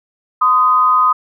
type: tone pair together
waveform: sine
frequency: 1026 / 1245.2 Hz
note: C6 / D#6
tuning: -34 / +1 cents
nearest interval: minor third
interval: 335 cents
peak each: -14 / -10 dBFS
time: 0.41-1.13 s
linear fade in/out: 10 ms
effects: none